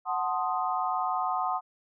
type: chord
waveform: sine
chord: F# diminished seventh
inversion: none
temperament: equal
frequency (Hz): 740 / 880 / 1046.5 / 1244.5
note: F#5 / A5 / C6 / Eb6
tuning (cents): 0 / 0 / 0 / 0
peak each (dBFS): -30 / -34 / -32 / -32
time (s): 0.05-1.61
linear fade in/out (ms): 50
effects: none